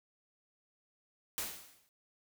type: noise with exponential decay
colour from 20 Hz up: white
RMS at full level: -35 dBFS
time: 1.38-1.89 s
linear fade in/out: 0 ms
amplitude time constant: 110 ms
effects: none